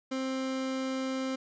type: tone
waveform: 30% pulse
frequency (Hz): 263.2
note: C4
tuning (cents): +10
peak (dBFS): -28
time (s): 0.11-1.36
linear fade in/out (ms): 10
effects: resampled to 16000 Hz + 11-bit